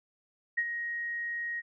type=tone with ADSR envelope; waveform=sine; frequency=1881 Hz; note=A#6; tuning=15 cents sharp; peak=-24 dBFS; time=0.57-1.62 s; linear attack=13 ms; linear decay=54 ms; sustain=-8 dB; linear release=33 ms; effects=none